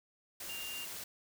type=tone in noise; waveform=sine; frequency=2794 Hz; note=F7; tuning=in tune; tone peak=-42 dBFS; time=0.49-0.85 s; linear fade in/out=5 ms; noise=white; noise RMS=-44 dBFS; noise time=0.4-1.04 s; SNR=-1 dB; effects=none